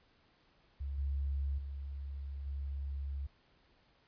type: tone with level steps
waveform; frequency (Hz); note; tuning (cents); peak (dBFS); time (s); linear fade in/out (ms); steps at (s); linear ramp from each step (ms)
sine; 69.4; C#2; +3; -36 / -32 / -39 / -36; 0.8-3.27; 10; 0.98 / 1.58 / 2.46; 5
effects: pink hiss -69 dBFS RMS until 4.07 s + resampled to 11025 Hz